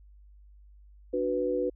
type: chord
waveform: sine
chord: B minor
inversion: first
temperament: equal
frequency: 293.7 / 370 / 493.9 Hz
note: D4 / F#4 / B4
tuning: 0 / 0 / 0 cents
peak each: -33 / -31 / -28 dBFS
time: 1.13-1.7 s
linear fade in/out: 10 ms
effects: added 50 Hz sine -51 dBFS peak until 1.75 s